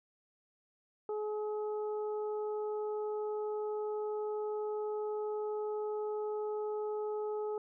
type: harmonic tone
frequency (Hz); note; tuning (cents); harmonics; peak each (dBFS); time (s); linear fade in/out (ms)
423.9; G#4; +35; 1 / 2 / 3; -34 / -44 / -50; 1.09-7.58; 2
effects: none

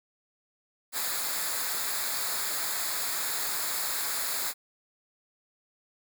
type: noise with comb filter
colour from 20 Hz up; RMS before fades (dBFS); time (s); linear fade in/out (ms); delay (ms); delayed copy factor
white; -31; 0.92-4.54; 50; 0.34; -0.7
effects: none

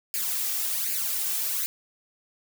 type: noise with flanger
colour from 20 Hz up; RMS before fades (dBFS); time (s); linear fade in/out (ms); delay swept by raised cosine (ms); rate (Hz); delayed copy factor
blue; -28; 0.14-1.66; 0; 0.42 to 2.62; 1.3; +0.7
effects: none

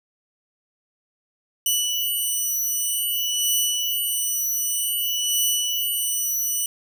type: beating tone pair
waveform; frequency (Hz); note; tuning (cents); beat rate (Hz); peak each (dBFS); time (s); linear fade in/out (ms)
10% pulse; 2960 / 2960.53; F#7 / F#7; 0 / 0; 0.53; -16; 1.66-6.66; 2
effects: none

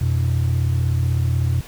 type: tone pair together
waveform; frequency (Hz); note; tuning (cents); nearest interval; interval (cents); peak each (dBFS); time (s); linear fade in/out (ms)
sine; 87.31 / 123.47; F2 / B2; 0 / 0; tritone; 600; -17; 0.01-1.61; 5
effects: tanh soft clip ceiling -13 dBFS + pink hiss -41 dBFS RMS until 1.67 s

